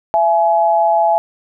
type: tone pair together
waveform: sine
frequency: 670.7 / 845 Hz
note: E5 / G#5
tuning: +30 / +30 cents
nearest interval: major third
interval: 400 cents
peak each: -13 dBFS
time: 0.14-1.18 s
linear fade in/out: 0 ms
effects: none